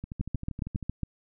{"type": "two click trains", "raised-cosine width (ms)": 5, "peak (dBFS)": [-17, -24], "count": [7, 11], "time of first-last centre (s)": [[0.21, 1.033], [0.04, 0.827]], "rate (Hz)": [7.29, 12.7], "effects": []}